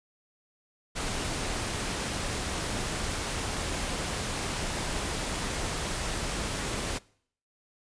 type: noise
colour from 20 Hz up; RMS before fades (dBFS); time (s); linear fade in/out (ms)
pink; -32; 0.95-6.99; 20
effects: noise-tail reverb RT60 0.6 s tail -23 dB re dry + resampled to 22050 Hz